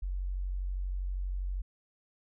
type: tone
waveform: sine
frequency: 46.25 Hz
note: F#1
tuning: in tune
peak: -31 dBFS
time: 0.02-1.62 s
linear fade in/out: 10 ms
effects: none